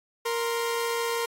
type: tone pair together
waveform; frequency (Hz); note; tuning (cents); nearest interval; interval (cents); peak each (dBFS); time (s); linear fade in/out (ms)
sawtooth; 466.2 / 1046.5; A#4 / C6; 0 / 0; octave + major second; 1400; -23 / -29; 0.25-1.26; 10
effects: AAC 48 kbps